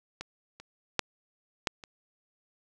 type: clicks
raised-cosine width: 0.2 ms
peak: -20 / -29 / -7 / -9 / -27 dBFS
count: 5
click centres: 0.21 / 0.6 / 0.993 / 1.672 / 1.838 s
effects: none